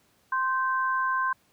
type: tone pair together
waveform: sine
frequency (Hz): 1046.5 / 1551.3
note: C6 / G6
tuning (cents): 0 / -19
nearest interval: perfect fifth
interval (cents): 681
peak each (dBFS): -25 / -28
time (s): 0.32-1.33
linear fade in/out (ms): 5
effects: pink hiss -65 dBFS RMS until 1.52 s + high-pass 80 Hz 12 dB/octave